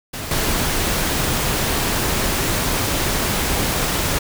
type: noise with level steps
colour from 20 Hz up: pink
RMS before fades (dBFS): -28 / -20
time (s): 0.13-4.19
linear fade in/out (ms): 10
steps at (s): 0.31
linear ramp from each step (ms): 2
effects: none